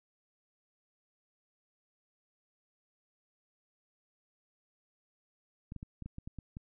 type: clicks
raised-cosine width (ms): 5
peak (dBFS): -30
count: 9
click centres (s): 5.721 / 5.763 / 5.829 / 6.023 / 6.06 / 6.184 / 6.275 / 6.387 / 6.569
effects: none